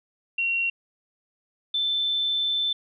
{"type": "tone pair in turn", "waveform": "sine", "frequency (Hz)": [2742, 3534], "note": ["F7", "A7"], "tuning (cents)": [-32, 7], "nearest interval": "major third", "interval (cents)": 439, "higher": "second", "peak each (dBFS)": -22, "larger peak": "neither", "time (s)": [[0.38, 0.7], [1.74, 2.73]], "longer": "second", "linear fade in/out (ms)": 5, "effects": []}